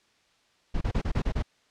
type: noise bursts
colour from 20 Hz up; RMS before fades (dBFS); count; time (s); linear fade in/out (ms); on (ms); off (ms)
brown; -26; 7; 0.74-1.425; 10; 73; 29
effects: white hiss -65 dBFS RMS until 1.7 s + low-pass 5000 Hz 12 dB/octave